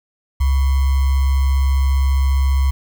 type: tone with sample-and-hold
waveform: sine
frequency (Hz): 67.6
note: C#2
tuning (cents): -43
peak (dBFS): -12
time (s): 0.4-2.71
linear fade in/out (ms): 10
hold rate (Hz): 1050
effects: none